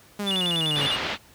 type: exponential sweep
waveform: sawtooth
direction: down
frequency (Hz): 207.7 to 138.59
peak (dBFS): -23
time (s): 0.19-0.87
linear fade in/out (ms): 5
type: tone with vibrato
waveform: triangle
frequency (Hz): 3162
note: G7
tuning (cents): +14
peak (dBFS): -22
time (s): 0.26-0.97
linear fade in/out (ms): 20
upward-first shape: square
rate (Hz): 10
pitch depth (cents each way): 170
type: low-pass noise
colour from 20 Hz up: white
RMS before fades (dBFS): -29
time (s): 0.74-1.18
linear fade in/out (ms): 50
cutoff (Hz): 3700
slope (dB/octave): 24
effects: pink hiss -53 dBFS RMS until 1.34 s + high-pass 60 Hz 12 dB/octave